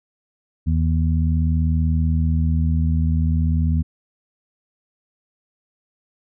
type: harmonic tone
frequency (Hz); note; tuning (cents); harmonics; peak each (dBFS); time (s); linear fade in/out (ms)
80.4; E2; -43; 1 / 2 / 3; -17 / -22 / -26; 0.66-3.83; 20
effects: none